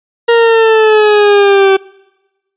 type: exponential sweep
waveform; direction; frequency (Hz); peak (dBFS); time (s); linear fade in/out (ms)
40% pulse; down; 469.9 to 384.2; -4; 0.28-1.77; 10
effects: noise-tail reverb RT60 1.0 s tail -24 dB re dry + resampled to 8000 Hz